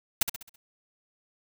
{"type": "noise with echo", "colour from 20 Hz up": "white", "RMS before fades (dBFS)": -22, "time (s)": [0.21, 0.23], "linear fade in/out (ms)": 5, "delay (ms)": 66, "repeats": 5, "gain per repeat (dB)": -7, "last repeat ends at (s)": 0.56, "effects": []}